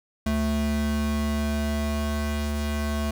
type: tone pair together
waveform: square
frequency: 73.26 / 220 Hz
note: D2 / A3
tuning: -4 / 0 cents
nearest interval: octave + perfect fifth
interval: 1904 cents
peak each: -27 dBFS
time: 0.26-3.11 s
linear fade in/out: 5 ms
effects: none